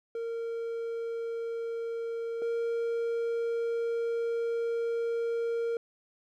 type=tone pair in turn; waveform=triangle; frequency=461.2 / 464.4 Hz; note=A#4 / A#4; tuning=-19 / -7 cents; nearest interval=unison; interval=12 cents; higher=second; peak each=-30 / -26 dBFS; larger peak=second; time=0.15-2.42 / 2.42-5.77 s; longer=second; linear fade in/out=2 ms; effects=none